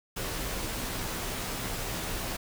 pink noise with comb filter, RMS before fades -34 dBFS, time 0.16-2.37 s, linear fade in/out 10 ms, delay 14 ms, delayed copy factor -0.5, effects none

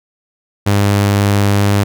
sawtooth tone, 101.1 Hz, G#2, 46 cents flat, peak -6 dBFS, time 0.66-1.84 s, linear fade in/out 10 ms, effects none

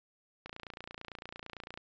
click train, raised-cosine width 0.3 ms, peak -27 dBFS, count 39, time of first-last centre 0.46-1.775 s, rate 28.9 Hz, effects resampled to 16000 Hz

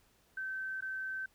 sine tone with dropouts, 1543 Hz, G6, 28 cents flat, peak -36 dBFS, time 0.37-1.26 s, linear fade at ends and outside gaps 5 ms, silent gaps 0.808-0.822 s, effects pink hiss -69 dBFS RMS until 1.34 s

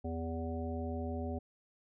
harmonic tone with a mistuned harmonic, 82.41 Hz, E2, in tune, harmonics 1 / 3 / 5 / 7 / 9, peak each -38 / -40 / -44 / -45 / -46 dBFS, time 0.04-1.39 s, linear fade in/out 10 ms, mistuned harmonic 5, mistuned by -29 cents, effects none

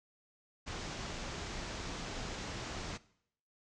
pink low-pass noise, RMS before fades -42 dBFS, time 0.66-2.98 s, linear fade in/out 20 ms, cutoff 7200 Hz, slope 48 dB/octave, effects noise-tail reverb RT60 0.7 s tail -20 dB re dry

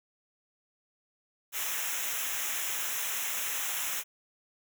white noise with comb filter, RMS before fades -33 dBFS, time 1.52-4.04 s, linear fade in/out 50 ms, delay 0.22 ms, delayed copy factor -0.85, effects none

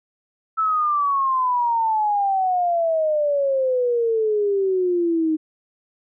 sine exponential sweep, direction down, 1320 to 310 Hz, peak -17 dBFS, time 0.57-5.37 s, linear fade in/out 20 ms, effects none

